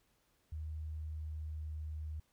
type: tone with pitch glide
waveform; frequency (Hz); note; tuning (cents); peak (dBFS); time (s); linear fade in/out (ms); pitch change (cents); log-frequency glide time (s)
sine; 77.78 to 77.15; D#2 to D#2; 0 to -14; -39; 0.52-2.2; 5; -14; 0.87-1.75
effects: pink hiss -75 dBFS RMS until 2.32 s